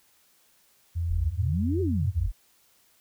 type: tone with pitch glide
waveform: sine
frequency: 84.6 to 88.81 Hz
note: E2 to F2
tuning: +45 to +30 cents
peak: -25 dBFS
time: 0.95-2.28 s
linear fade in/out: 20 ms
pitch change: +85 cents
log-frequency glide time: 1.45-1.85 s
type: exponential two-way sweep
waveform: sine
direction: up then down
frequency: 37.02 to 397.1 to 37.02 Hz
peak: -26 dBFS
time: 1.09-2.32 s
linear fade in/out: 20 ms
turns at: 1.81 s
effects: white hiss -63 dBFS RMS until 3 s